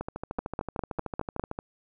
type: two click trains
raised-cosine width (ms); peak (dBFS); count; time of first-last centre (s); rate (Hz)
1; -19 / -15; 22 / 6; 0.01-1.589 / 0.39-1.396; 13.3 / 4.97
effects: none